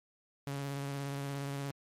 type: tone with vibrato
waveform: sawtooth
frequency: 139.8 Hz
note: C#3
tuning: 15 cents sharp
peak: -32 dBFS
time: 0.47-1.71 s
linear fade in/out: 0 ms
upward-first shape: sine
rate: 17 Hz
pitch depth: 21 cents each way
effects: MP3 64 kbps